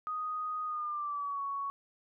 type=tone with pitch glide; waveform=sine; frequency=1244.5 to 1115.1 Hz; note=D#6 to C#6; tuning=0 to +10 cents; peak=-33 dBFS; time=0.07-1.7 s; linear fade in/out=0 ms; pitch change=-190 cents; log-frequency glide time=0.65-1.41 s; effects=none